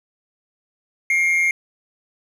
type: tone pair together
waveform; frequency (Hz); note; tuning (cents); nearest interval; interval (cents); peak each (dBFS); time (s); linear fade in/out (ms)
triangle; 2135 / 2304; C7 / D7; +34 / -34; minor second; 132; -14 / -24; 1.1-1.51; 2
effects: none